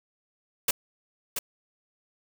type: noise with echo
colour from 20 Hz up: white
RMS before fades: -23 dBFS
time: 0.68-0.71 s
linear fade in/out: 5 ms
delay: 680 ms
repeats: 1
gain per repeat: -7 dB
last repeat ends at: 1.39 s
effects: none